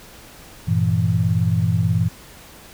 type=chord; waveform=sine; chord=E diminished; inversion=first; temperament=equal; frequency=98 / 116.54 / 164.81 Hz; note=G2 / Bb2 / E3; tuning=0 / 0 / 0 cents; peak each=-20 dBFS; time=0.67-2.09 s; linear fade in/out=20 ms; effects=pink hiss -43 dBFS RMS until 2.73 s